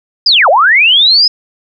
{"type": "linear two-way sweep", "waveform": "sine", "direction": "down then up", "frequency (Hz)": [5140, 506, 5140], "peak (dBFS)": -4, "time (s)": [0.26, 1.28], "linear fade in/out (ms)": 5, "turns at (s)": 0.49, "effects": []}